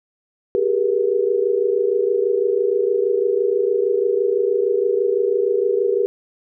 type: tone cluster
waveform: sine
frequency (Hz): 386.8 / 413 / 478.1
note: G4 / G#4 / A#4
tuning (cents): -23 / -10 / +44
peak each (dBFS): -20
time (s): 0.55-6.06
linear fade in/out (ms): 0
effects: none